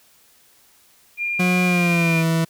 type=tone; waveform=sine; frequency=2404 Hz; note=D7; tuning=40 cents sharp; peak=-21 dBFS; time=1.17-2.24 s; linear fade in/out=50 ms
type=tone with pitch glide; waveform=40% pulse; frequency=180.7 to 163.8 Hz; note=F#3 to E3; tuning=-41 to -11 cents; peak=-16 dBFS; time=1.39-2.45 s; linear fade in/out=10 ms; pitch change=-170 cents; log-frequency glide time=1.65-2.18 s
effects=white hiss -55 dBFS RMS until 2.49 s